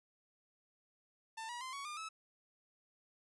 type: tone with pitch steps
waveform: sawtooth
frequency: 893 / 962.6 / 1037.7 / 1118.6 / 1205.9 / 1299.9 Hz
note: A5 / B5 / C6 / C#6 / D6 / E6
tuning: +25 / -45 / -15 / +15 / +45 / -25 cents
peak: -39 dBFS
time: 1.37-2.09 s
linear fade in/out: 10 ms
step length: 120 ms
effects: resampled to 24000 Hz + 13-bit